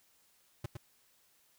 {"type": "tone with echo", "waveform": "square", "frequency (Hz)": 116.6, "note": "A#2", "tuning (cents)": 1, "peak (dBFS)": -35, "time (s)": [0.64, 0.66], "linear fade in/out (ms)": 5, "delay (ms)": 110, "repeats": 1, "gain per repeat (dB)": -5, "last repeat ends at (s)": 0.77, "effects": ["white hiss -69 dBFS RMS until 1.58 s"]}